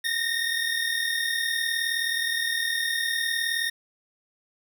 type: tone pair together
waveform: 25% pulse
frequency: 1823 / 1862.4 Hz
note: A#6 / A#6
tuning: -39 / -2 cents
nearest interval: unison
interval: 37 cents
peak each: -24 dBFS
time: 0.04-3.7 s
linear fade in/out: 10 ms
effects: 9-bit